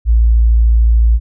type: tone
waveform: sine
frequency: 56.8 Hz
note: A#1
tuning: 44 cents flat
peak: -6 dBFS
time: 0.05-1.2 s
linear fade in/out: 50 ms
effects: none